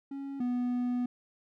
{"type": "tone pair in turn", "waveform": "triangle", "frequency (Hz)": [276.2, 246.1], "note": ["C#4", "B3"], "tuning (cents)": [-6, -6], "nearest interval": "major second", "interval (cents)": 200, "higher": "first", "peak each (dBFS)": [-34, -26], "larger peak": "second", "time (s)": [[0.11, 0.4], [0.4, 1.06]], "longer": "second", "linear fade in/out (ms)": 5, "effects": []}